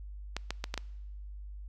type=clicks; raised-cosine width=0.2 ms; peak=-16 dBFS; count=5; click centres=0.366 / 0.506 / 0.641 / 0.741 / 0.777 s; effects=noise-tail reverb RT60 1.0 s tail -24 dB re dry + added 50 Hz sine -41 dBFS peak until 1.68 s

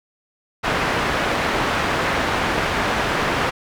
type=low-pass noise; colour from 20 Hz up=white; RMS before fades=-21 dBFS; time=0.63-3.51 s; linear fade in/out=20 ms; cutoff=1700 Hz; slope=12 dB/octave; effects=none

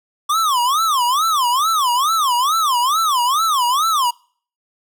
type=tone with vibrato; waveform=square; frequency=1129 Hz; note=C#6; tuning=31 cents sharp; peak=-15 dBFS; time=0.29-4.11 s; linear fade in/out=10 ms; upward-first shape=sine; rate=2.3 Hz; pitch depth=290 cents each way; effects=noise-tail reverb RT60 0.5 s tail -26 dB re dry

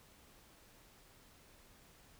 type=silence; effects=pink hiss -63 dBFS RMS until 2.19 s

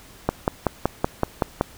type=click train; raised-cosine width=1 ms; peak=-4 dBFS; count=8; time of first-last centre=0.29-1.611 s; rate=5.3 Hz; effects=pink hiss -47 dBFS RMS until 1.77 s

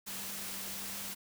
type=tone in noise; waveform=sine; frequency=196.7 Hz; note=G3; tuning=6 cents sharp; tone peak=-52 dBFS; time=0.06-1.15 s; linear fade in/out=20 ms; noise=white; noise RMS=-41 dBFS; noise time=0.06-1.15 s; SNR=-14 dB; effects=none

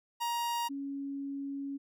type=tone pair in turn; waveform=45% pulse / sine; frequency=943 / 277.9 Hz; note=A#5 / C#4; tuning=+20 / +4 cents; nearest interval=octave + major sixth; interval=2116 cents; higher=first; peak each=-31 / -35 dBFS; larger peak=first; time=0.2-0.69 / 0.69-1.78 s; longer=second; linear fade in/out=20 ms; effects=none

